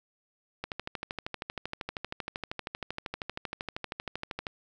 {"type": "click train", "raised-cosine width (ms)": 0.3, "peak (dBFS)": -18, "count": 50, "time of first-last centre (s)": [0.64, 4.468], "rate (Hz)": 12.8, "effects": []}